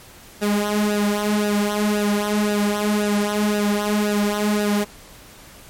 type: tone with flanger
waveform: sawtooth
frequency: 207.7 Hz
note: G#3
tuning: in tune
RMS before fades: -20 dBFS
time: 0.41-4.85 s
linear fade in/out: 20 ms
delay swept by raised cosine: 0.9 to 4.4 ms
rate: 1.9 Hz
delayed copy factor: -0.75
effects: pink hiss -44 dBFS RMS until 5.69 s + MP3 64 kbps